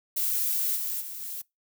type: noise with level steps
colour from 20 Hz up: violet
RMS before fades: -27 / -31 / -38 / -36 dBFS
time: 0.16-1.42 s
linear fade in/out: 10 ms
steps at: 0.75 / 1 / 1.2 s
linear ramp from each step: 20 ms
effects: noise-tail reverb RT60 0.2 s tail -24 dB re dry